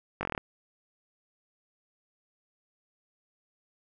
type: slowing click train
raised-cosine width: 0.5 ms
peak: -16 dBFS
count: 8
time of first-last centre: 0.21-0.378 s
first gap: 20 ms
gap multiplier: 1.06
effects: none